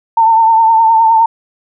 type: tone with vibrato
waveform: sine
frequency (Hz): 900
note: A5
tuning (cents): +39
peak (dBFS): -5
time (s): 0.17-1.26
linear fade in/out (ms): 5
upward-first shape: triangle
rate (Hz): 9.7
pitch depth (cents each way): 49
effects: none